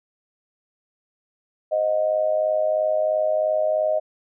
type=tone with amplitude modulation; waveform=sine; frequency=622.3 Hz; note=D#5; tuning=in tune; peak=-15 dBFS; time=1.71-4 s; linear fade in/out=20 ms; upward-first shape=sine; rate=103 Hz; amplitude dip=70%; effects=none